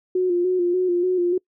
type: tone with vibrato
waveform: sine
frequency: 359 Hz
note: F4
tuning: 48 cents sharp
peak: -17 dBFS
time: 0.15-1.38 s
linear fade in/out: 5 ms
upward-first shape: square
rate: 3.4 Hz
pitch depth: 39 cents each way
effects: noise-tail reverb RT60 0.1 s tail -26 dB re dry